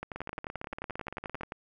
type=two click trains; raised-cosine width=0.5 ms; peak=-23 / -21 dBFS; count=23 / 18; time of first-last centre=0.16-1.41 / 0.03-1.521 s; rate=17.6 / 11.4 Hz; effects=none